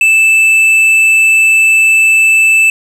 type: tone with tanh clipping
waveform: sine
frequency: 2637 Hz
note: E7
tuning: in tune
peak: -6 dBFS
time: 0.01-2.7 s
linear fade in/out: 2 ms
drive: 7 dB
effects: none